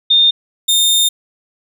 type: tone pair in turn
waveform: sine / sawtooth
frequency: 3639 / 3639 Hz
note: A#7 / A#7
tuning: -42 / -42 cents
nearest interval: unison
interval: 0 cents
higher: neither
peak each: -7 dBFS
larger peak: neither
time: 0.1-0.31 / 0.68-1.09 s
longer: second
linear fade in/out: 10 ms
effects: none